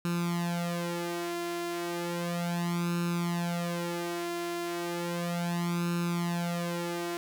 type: tone with flanger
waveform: sawtooth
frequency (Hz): 172.5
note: F3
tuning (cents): -21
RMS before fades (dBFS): -32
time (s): 0.05-7.17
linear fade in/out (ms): 0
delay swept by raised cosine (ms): 0.75 to 2.95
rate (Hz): 0.34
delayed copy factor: +0.85
effects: none